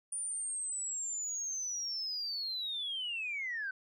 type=linear sweep; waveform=sine; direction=down; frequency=9397 to 1504 Hz; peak=-34 dBFS; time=0.12-3.71 s; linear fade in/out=5 ms; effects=tanh soft clip ceiling -30 dBFS